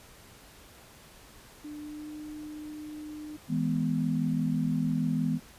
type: tone with pitch glide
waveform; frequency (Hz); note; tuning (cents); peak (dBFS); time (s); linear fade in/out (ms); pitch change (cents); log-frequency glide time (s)
sine; 298.1 to 302.8; D4 to D#4; +26 to -47; -38; 1.64-3.37; 10; +27; 1.8-2.09
type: chord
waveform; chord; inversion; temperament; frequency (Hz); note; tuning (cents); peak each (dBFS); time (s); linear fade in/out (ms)
sine; E major; none; equal with one note detuned; 161.7 / 207.7 / 246.9; E3 / G#3 / B3; -33 / 0 / 0; -29 / -32 / -29; 3.48-5.4; 50
effects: pink hiss -53 dBFS RMS until 5.58 s + resampled to 32000 Hz